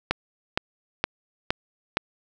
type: click train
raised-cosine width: 0.3 ms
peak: -5 dBFS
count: 5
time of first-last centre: 0.11-1.97 s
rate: 2.15 Hz
effects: none